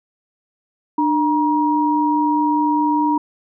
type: tone pair together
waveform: sine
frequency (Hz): 299.2 / 950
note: D4 / A#5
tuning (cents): +32 / +33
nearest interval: octave + minor sixth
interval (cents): 2001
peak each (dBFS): -17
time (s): 0.98-3.18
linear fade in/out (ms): 5
effects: none